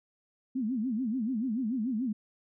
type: tone with vibrato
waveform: sine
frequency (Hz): 237.3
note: A#3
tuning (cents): +31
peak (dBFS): -28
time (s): 0.55-2.13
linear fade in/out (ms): 10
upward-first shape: sine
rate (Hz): 6.9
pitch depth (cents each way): 220
effects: none